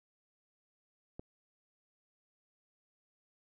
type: click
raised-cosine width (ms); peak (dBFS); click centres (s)
2; -30; 1.195
effects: none